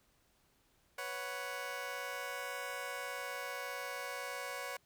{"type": "chord", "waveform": "15% pulse", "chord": "B suspended second", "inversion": "none", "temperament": "just", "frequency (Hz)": [493.9, 555.6, 740.8], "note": ["B4", "C#5", "F#5"], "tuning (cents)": [0, 4, 2], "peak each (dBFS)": [-39, -37, -40], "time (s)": [0.98, 4.77], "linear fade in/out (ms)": 5, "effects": ["pink hiss -72 dBFS RMS until 4.85 s"]}